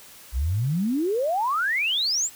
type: exponential sweep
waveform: sine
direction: up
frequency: 56.8 to 7902 Hz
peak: -21 dBFS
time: 0.32-2.3 s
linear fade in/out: 50 ms
effects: white hiss -47 dBFS RMS until 2.35 s